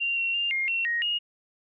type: tone with pitch steps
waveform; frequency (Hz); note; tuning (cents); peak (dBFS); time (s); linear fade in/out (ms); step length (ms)
sine; 2771 / 2733 / 2798 / 2128 / 2722 / 1877 / 2864; F7 / F7 / F7 / C7 / F7 / A#6 / F7; -14 / -38 / +3 / +29 / -45 / +11 / +43; -24; 0-1.19; 20; 170
effects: none